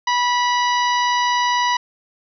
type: harmonic tone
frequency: 978 Hz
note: B5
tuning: 17 cents flat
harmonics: 1 / 2 / 3 / 4 / 5 / 6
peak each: -17 / -23 / -27 / -29 / -31 / -33 dBFS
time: 0.07-1.77 s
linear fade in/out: 5 ms
effects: none